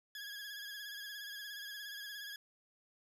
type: tone with vibrato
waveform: 20% pulse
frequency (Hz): 1661.2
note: G#6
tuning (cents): 0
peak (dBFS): -39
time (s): 0.15-2.36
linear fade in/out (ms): 2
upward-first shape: sine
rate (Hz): 17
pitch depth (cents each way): 47
effects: none